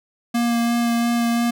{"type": "tone with vibrato", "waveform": "square", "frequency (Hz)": 235.3, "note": "A#3", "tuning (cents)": 16, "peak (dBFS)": -18, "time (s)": [0.34, 1.51], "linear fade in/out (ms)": 10, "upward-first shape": "sine", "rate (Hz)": 2.9, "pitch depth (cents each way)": 11, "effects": []}